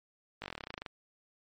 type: slowing click train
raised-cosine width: 0.3 ms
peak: -23 dBFS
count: 16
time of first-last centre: 0.42-0.862 s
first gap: 19 ms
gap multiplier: 1.06
effects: MP3 48 kbps

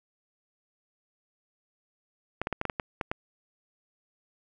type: clicks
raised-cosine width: 0.5 ms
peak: -14 dBFS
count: 9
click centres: 2.416 / 2.471 / 2.527 / 2.614 / 2.653 / 2.698 / 2.798 / 3.012 / 3.115 s
effects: none

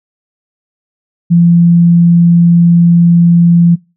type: tone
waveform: sine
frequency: 171.1 Hz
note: F3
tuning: 35 cents flat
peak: -3 dBFS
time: 1.3-3.76 s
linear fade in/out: 20 ms
effects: noise-tail reverb RT60 0.3 s tail -25 dB re dry

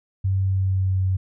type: tone with pitch glide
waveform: sine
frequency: 95.9 to 94.09 Hz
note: G2 to F#2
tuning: -37 to +30 cents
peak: -18 dBFS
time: 0.24-1.17 s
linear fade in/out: 10 ms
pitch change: -33 cents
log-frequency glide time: 0.41-1.02 s
effects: none

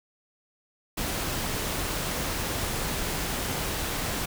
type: noise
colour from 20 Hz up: pink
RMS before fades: -30 dBFS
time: 0.97-4.26 s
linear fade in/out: 10 ms
effects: none

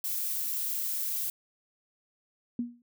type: noise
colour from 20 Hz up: violet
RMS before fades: -32 dBFS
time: 0.04-1.3 s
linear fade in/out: 2 ms
type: tone with exponential decay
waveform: sine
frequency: 239.6 Hz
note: A#3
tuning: 48 cents sharp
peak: -25 dBFS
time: 2.59-2.82 s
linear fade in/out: 2 ms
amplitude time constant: 49 ms
effects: none

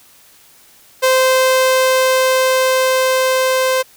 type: tone with level ramp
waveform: sawtooth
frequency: 519 Hz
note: C5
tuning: 14 cents flat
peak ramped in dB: -6 to -9 dBFS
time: 1.02-3.83 s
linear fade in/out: 20 ms
effects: white hiss -47 dBFS RMS until 3.96 s

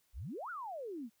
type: exponential two-way sweep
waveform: sine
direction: up then down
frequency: 42.98 to 1489 to 210.1 Hz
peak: -40 dBFS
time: 0.13-1.1 s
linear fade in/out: 50 ms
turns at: 0.5 s
effects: white hiss -75 dBFS RMS until 1.2 s

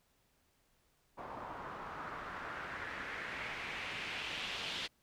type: noise with low-pass filter sweep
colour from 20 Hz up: white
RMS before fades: -43 dBFS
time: 1.17-4.88 s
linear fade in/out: 20 ms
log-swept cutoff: 920 to 3500 Hz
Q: 2.3
effects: pink hiss -74 dBFS RMS until 5.02 s

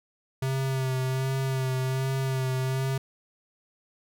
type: tone with vibrato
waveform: square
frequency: 131.9 Hz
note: C3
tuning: 14 cents sharp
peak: -26 dBFS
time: 0.42-2.98 s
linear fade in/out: 5 ms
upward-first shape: sine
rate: 1.3 Hz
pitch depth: 26 cents each way
effects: none

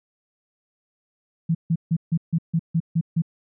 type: tone bursts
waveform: sine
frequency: 164.81 Hz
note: E3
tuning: in tune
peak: -17 dBFS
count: 9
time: 1.49-3.221 s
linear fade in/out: 10 ms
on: 59 ms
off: 150 ms
effects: none

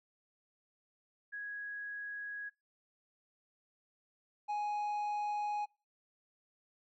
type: tone pair in turn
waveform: sine / triangle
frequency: 1661.2 / 832.6 Hz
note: G#6 / G#5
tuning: 0 / +4 cents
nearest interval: octave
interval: 1196 cents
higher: first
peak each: -39 / -31 dBFS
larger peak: second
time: 1.32-2.5 / 4.48-5.66 s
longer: neither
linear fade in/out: 20 ms
effects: noise-tail reverb RT60 0.3 s tail -25 dB re dry + MP3 32 kbps

